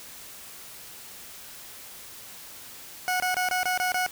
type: tone bursts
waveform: 20% pulse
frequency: 733 Hz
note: F#5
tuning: 16 cents flat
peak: -19 dBFS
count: 7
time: 3.08-4.064 s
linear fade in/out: 0 ms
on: 120 ms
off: 24 ms
effects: white hiss -44 dBFS RMS until 4.11 s